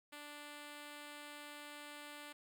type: tone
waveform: 5% pulse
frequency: 293.7 Hz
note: D4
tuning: in tune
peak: -38 dBFS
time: 0.12-2.33 s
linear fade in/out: 10 ms
effects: none